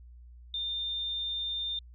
sine tone, 3610 Hz, A7, 44 cents sharp, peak -31 dBFS, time 0.54-1.79 s, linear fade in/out 2 ms, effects added 60 Hz sine -48 dBFS peak until 1.94 s

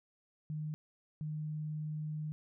sine tone bursts at uneven times, 153.1 Hz, D#3, 28 cents flat, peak -36 dBFS, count 2, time 0.5-0.74 / 1.21-2.32 s, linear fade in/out 0 ms, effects none

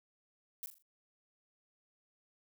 violet noise with echo, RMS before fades -42 dBFS, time 0.63-0.66 s, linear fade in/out 0 ms, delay 41 ms, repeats 4, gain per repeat -8 dB, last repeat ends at 0.824 s, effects none

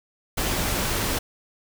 pink noise, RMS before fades -25 dBFS, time 0.37-1.19 s, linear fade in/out 10 ms, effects none

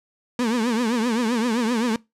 35% pulse tone with vibrato, 233.1 Hz, A#3, in tune, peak -18 dBFS, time 0.39-1.96 s, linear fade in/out 2 ms, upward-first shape triangle, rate 7.7 Hz, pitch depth 160 cents each way, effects noise-tail reverb RT60 0.2 s tail -22 dB re dry + low-pass 9000 Hz 12 dB/octave

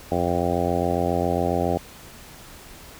harmonic tone, 87.31 Hz, F2, in tune, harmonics 1 / 2 / 3 / 4 / 5 / 6 / 7 / 8 / 9, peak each -29 / -29 / -29 / -29 / -29 / -29 / -29 / -29 / -29 dBFS, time 0.11-1.78 s, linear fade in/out 10 ms, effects pink hiss -44 dBFS RMS until 2.99 s

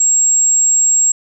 sine tone, 7580 Hz, A#8, 28 cents sharp, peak -9 dBFS, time 0-1.12 s, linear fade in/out 5 ms, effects none

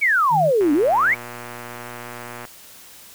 sine exponential two-way sweep, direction down then up, 2349 to 277.2 to 2349 Hz, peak -14 dBFS, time 0.01-1.15 s, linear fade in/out 20 ms, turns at 0.73 s
sine tone, 157.3 Hz, D#3, 19 cents sharp, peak -23 dBFS, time 0.3-0.52 s, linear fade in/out 50 ms
click train, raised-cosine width 0.5 ms, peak -19 dBFS, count 222, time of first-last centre 0.61-2.452 s, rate 120 Hz
effects white hiss -44 dBFS RMS until 3.14 s

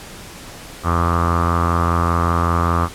sawtooth tone with low-pass filter, 85.1 Hz, F2, 44 cents flat, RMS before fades -17 dBFS, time 0.83-2.89 s, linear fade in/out 50 ms, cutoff 1200 Hz, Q 8.5, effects pink hiss -36 dBFS RMS until 2.94 s + low-pass 12000 Hz 12 dB/octave

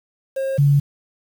triangle / sine tone pair in turn, 537 / 142.23 Hz, C5 / C#3, +45 / +45 cents, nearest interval octave + major seventh, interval 2300 cents, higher first, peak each -18 / -11 dBFS, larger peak second, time 0.36-0.58 / 0.58-0.8 s, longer neither, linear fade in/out 10 ms, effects 7-bit

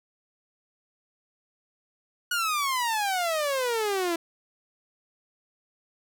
sawtooth exponential sweep, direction down, 1467 to 329.6 Hz, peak -21 dBFS, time 2.31-4.16 s, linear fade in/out 5 ms, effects none

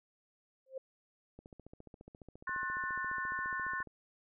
sine tone with exponential growth, 528 Hz, C5, 16 cents sharp, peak -35 dBFS, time 0.66-0.78 s, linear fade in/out 5 ms, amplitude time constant 26 ms
click train, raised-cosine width 2 ms, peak -38 dBFS, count 37, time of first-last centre 1.39-3.873 s, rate 14.5 Hz
sine chord, F# diminished, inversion second, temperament just, 1065.6 / 1480 / 1776 Hz, C6 / F#6 / A6, +31 / 0 / +16 cents, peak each -39 dBFS, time 2.47-3.83 s, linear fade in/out 5 ms
effects none

